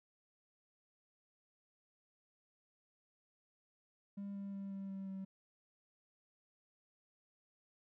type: tone with pitch steps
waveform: triangle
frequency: 200 / 198.39 / 196.79 / 195.21 / 193.63 / 192.07 Hz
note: G3 / G3 / G3 / G3 / G3 / G3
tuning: +35 / +21 / +7 / -7 / -21 / -35 cents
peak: -39 dBFS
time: 4.17-5.25 s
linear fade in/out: 10 ms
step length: 180 ms
effects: tanh soft clip ceiling -36 dBFS